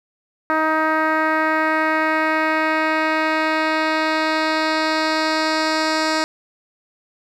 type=tone with low-pass filter sweep; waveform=10% pulse; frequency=314.5 Hz; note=D#4; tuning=19 cents sharp; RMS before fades=-19 dBFS; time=0.5-6.24 s; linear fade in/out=0 ms; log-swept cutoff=1500 to 5800 Hz; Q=1.6; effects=8-bit